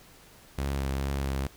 sawtooth tone with vibrato, 68.3 Hz, C#2, 25 cents flat, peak -24 dBFS, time 0.58-1.47 s, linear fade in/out 5 ms, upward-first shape sine, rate 2.3 Hz, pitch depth 24 cents each way, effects pink hiss -54 dBFS RMS until 1.56 s

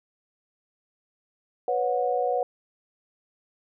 sine chord, B suspended second, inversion none, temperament equal with one note detuned, 493.9 / 554.4 / 730.6 Hz, B4 / C#5 / F#5, 0 / 0 / -22 cents, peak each -26 / -29 / -26 dBFS, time 1.68-2.43 s, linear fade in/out 2 ms, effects none

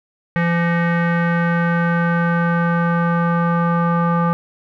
square tone with low-pass filter sweep, 170.3 Hz, F3, 43 cents flat, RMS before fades -17 dBFS, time 0.36-4.33 s, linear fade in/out 0 ms, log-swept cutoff 1900 to 1200 Hz, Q 3.9, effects none

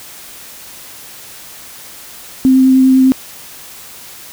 sine tone with vibrato, 261.6 Hz, C4, in tune, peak -5 dBFS, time 2.45-3.12 s, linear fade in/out 0 ms, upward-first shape triangle, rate 9.9 Hz, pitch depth 12 cents each way, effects white hiss -34 dBFS RMS until 4.32 s

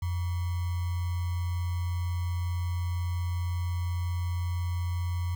sine tone with sample-and-hold, 87.8 Hz, F2, 10 cents sharp, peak -27 dBFS, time 0.02-5.35 s, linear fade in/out 5 ms, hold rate 1050 Hz, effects none

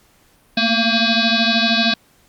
sine tone with frequency modulation, 2059 Hz, C7, 28 cents flat, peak -13 dBFS, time 0.57-1.94 s, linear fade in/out 5 ms, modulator 459 Hz, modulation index 5.4, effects pink hiss -55 dBFS RMS until 2.28 s + Opus 48 kbps

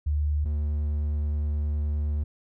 sine / triangle tone pair in turn, 74.2 / 74.2 Hz, D2 / D2, +18 / +18 cents, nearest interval unison, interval 0 cents, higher neither, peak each -22 dBFS, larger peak neither, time 0.06-0.45 / 0.45-2.24 s, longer second, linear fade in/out 10 ms, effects none

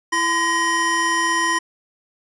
square tone cluster, 334.7 / 1020 / 1886 Hz, E4 / C6 / A#6, +26 / -44 / +20 cents, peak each -29 / -21 / -21 dBFS, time 0.12-1.59 s, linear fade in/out 10 ms, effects resampled to 22050 Hz

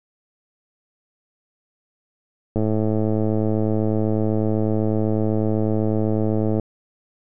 click train, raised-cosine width 2 ms, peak -9 dBFS, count 437, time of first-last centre 2.56-6.597 s, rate 108 Hz, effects none

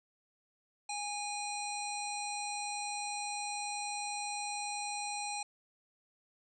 harmonic tone, 821 Hz, G#5, 20 cents flat, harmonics 1 / 3 / 5 / 7 / 9 / 10, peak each -39 / -43 / -44 / -47 / -48 / -46 dBFS, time 0.89-5.43 s, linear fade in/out 5 ms, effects none

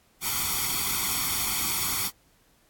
white noise with comb filter, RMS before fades -27 dBFS, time 0.21-2.11 s, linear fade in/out 50 ms, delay 0.89 ms, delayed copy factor +0.85, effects pink hiss -63 dBFS RMS until 2.69 s + AAC 64 kbps

